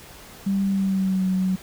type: tone with pitch glide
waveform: sine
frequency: 196 to 186.93 Hz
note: G3 to F#3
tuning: 0 to +18 cents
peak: -19 dBFS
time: 0.46-1.56 s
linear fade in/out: 10 ms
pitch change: -82 cents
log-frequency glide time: 0.68-1.27 s
effects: pink hiss -44 dBFS RMS until 1.62 s